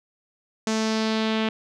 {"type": "tone with low-pass filter sweep", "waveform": "sawtooth", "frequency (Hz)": 220, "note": "A3", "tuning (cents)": 0, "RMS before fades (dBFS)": -24, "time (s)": [0.67, 1.49], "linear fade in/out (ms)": 2, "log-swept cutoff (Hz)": [6600, 3100], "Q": 2.3, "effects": []}